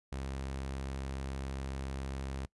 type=tone; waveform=sawtooth; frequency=67.2 Hz; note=C2; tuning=47 cents sharp; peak=-33 dBFS; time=0.12-2.46 s; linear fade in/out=5 ms; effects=noise-tail reverb RT60 0.1 s tail -22 dB re dry + resampled to 24000 Hz